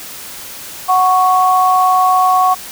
sine tone pair together, 740 / 1108.7 Hz, F#5 / C#6, 0 / 0 cents, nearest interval perfect fifth, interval 700 cents, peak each -11 dBFS, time 0.88-2.55 s, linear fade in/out 20 ms, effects white hiss -30 dBFS RMS until 2.71 s

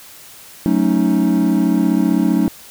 triangle chord, D# half-diminished seventh, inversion first, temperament equal with one note detuned, 185 / 220 / 277.2 / 312.9 Hz, F#3 / A3 / C#4 / D#4, 0 / 0 / 0 / +10 cents, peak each -16 dBFS, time 0.66-2.48 s, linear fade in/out 0 ms, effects white hiss -40 dBFS RMS until 2.7 s

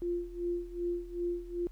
sine tone with tremolo, 348.5 Hz, F4, 4 cents flat, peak -29 dBFS, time 0.02-1.67 s, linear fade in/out 0 ms, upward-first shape sine, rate 2.6 Hz, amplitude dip 85%, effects added 41 Hz sine -45 dBFS peak until 1.71 s + pink hiss -68 dBFS RMS until 1.71 s

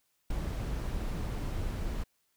brown noise with ADSR envelope, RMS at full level -28 dBFS, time 0.3-2.04 s, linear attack 8 ms, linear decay 6 ms, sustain -6 dB, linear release 13 ms, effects white hiss -75 dBFS RMS until 2.36 s

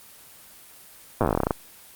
slowing click train, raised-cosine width 1 ms, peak -7 dBFS, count 16, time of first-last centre 1.21-1.508 s, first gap 8 ms, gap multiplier 1.12, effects white hiss -48 dBFS RMS until 1.95 s + Opus 24 kbps

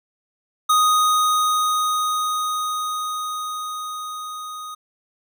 square tone with level ramp, 1244.5 Hz, D#6, in tune, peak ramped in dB -14 to -32 dBFS, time 0.69-4.75 s, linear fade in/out 10 ms, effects none

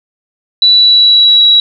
sine tone with pitch glide, 3951 to 3890 Hz, B7 to B7, 0 to -27 cents, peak -3 dBFS, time 0.62-1.6 s, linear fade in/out 2 ms, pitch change -27 cents, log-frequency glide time 0.72-1.44 s, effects none

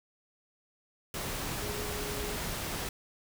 sine tone in noise, 415.3 Hz, G#4, in tune, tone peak -40 dBFS, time 1.62-2.36 s, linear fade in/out 2 ms, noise pink, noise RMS -36 dBFS, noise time 1.14-2.89 s, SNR -7 dB, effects none

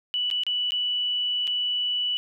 sine tone with dropouts, 2960 Hz, F#7, in tune, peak -23 dBFS, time 0.14-2.17 s, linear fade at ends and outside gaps 0 ms, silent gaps 0.302-0.312 / 0.435-0.466 / 0.707-0.72 / 1.471-1.476 s, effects none

